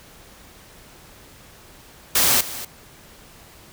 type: noise with echo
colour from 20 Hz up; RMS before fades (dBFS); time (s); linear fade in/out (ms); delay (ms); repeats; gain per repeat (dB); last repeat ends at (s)
white; -17; 2.15-2.41; 5; 240; 1; -15; 2.65
effects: pink hiss -47 dBFS RMS until 3.72 s